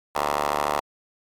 10% pulse ring-modulated tone, 73.42 Hz, D2, in tune, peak -11 dBFS, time 0.15-0.8 s, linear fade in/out 5 ms, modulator 858 Hz, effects MP3 96 kbps

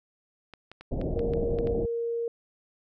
clicks, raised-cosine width 0.3 ms, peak -28 dBFS, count 8, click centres 0.537 / 0.716 / 0.81 / 1.014 / 1.193 / 1.336 / 1.587 / 1.672 s
pink low-pass noise, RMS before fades -30 dBFS, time 0.91-1.86 s, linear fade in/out 10 ms, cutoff 660 Hz, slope 48 dB/octave
sine tone, 466.2 Hz, A#4, in tune, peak -27 dBFS, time 1.16-2.28 s, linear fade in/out 2 ms
effects none

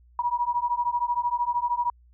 sine beating tone pair, 957 / 970 Hz, A#5 / B5, +45 / -31 cents, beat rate 13 Hz, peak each -26 dBFS, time 0.19-1.9 s, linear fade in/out 2 ms, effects added 60 Hz sine -53 dBFS peak until 2.13 s

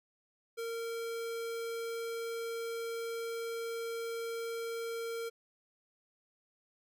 square tone, 460.4 Hz, A#4, 22 cents flat, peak -37 dBFS, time 0.57-5.3 s, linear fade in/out 20 ms, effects none

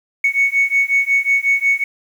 sine beating tone pair, 2217 / 2222.5 Hz, C#7 / C#7, 0 / +4 cents, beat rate 5.5 Hz, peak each -15 dBFS, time 0.24-1.84 s, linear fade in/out 5 ms, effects tanh soft clip ceiling -7 dBFS + 7-bit

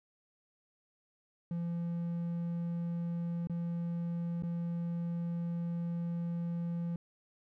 triangle tone with dropouts, 170.6 Hz, F3, 40 cents flat, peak -31 dBFS, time 1.51-6.96 s, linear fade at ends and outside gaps 2 ms, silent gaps 3.472-3.497 / 4.424-4.434 s, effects none

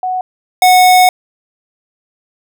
sine / square tone pair in turn, 740 / 734 Hz, F#5 / F#5, 0 / -14 cents, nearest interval unison, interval 14 cents, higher first, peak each -14 / -5 dBFS, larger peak second, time 0.03-0.21 / 0.62-1.09 s, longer second, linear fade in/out 2 ms, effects none

